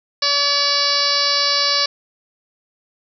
harmonic tone, 571 Hz, D5, 49 cents flat, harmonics 1 / 2 / 3 / 4 / 5 / 6 / 7 / 8 / 9 / 10, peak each -27 / -24 / -27 / -27 / -29 / -30 / -22 / -20 / -21 / -30 dBFS, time 0.22-1.86 s, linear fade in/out 5 ms, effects none

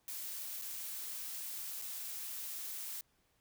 blue noise with dropouts, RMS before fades -43 dBFS, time 0.08-3.01 s, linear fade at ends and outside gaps 1 ms, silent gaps 0.615-0.62 / 1.816-1.82 s, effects pink hiss -75 dBFS RMS until 3.4 s

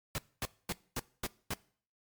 pink noise bursts, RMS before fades -35 dBFS, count 6, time 0.15-1.536 s, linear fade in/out 0 ms, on 31 ms, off 240 ms, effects noise-tail reverb RT60 0.5 s tail -22 dB re dry + MP3 96 kbps

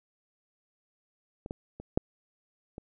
clicks, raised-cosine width 2 ms, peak -26 / -21 / -28 / -10 / -27 dBFS, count 5, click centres 1.461 / 1.509 / 1.8 / 1.975 / 2.781 s, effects none

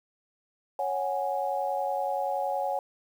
sine chord, C# suspended fourth, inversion none, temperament equal, 554.4 / 740 / 830.6 Hz, C#5 / F#5 / G#5, 0 / 0 / 0 cents, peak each -31 dBFS, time 0.79-2.79 s, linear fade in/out 2 ms, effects 9-bit

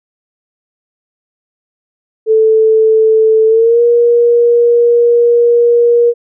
sine tone with pitch glide, 440 to 474.3 Hz, A4 to A#4, 0 to +30 cents, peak -5 dBFS, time 2.26-6.14 s, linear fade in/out 50 ms, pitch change +130 cents, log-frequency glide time 3.47-3.81 s, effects none

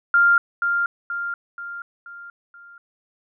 sine tone with echo, 1396.9 Hz, F6, in tune, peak -12 dBFS, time 0.14-0.38 s, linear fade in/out 2 ms, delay 480 ms, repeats 5, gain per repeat -6 dB, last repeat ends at 2.78 s, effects none

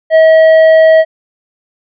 sine tone with hard clipping, 640 Hz, D#5, 49 cents sharp, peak -4 dBFS, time 0.1-1.05 s, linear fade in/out 50 ms, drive 6 dB, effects resampled to 11025 Hz

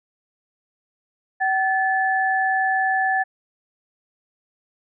sine tone pair together, 761.8 / 1735 Hz, G5 / A6, -50 / -25 cents, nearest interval octave + major second, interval 1425 cents, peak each -20 / -21 dBFS, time 1.4-3.24 s, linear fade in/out 20 ms, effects none

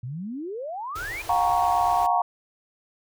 sine exponential sweep, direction up, 115 to 2489 Hz, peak -30 dBFS, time 0.03-1.22 s, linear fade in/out 5 ms
pink band-stop noise, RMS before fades -39 dBFS, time 0.95-2.07 s, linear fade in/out 10 ms, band 130 to 300 Hz, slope 96 dB/octave
sine chord, G half-diminished seventh, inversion third, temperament equal with one note detuned, 715.2 / 784 / 932.3 / 1108.7 Hz, F5 / G5 / Bb5 / Db6, +41 / 0 / 0 / 0 cents, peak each -22 / -27 / -24 / -27 dBFS, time 1.29-2.22 s, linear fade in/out 5 ms
effects none

